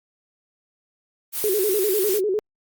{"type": "noise", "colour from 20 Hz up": "blue", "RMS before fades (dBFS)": -26, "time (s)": [1.32, 2.21], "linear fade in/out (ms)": 50}
{"type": "tone with vibrato", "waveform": "sine", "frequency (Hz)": 398.6, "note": "G4", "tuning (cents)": 29, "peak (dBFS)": -19, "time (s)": [1.44, 2.39], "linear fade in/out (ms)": 0, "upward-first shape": "square", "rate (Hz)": 10, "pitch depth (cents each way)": 110}
{"effects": ["Opus 32 kbps"]}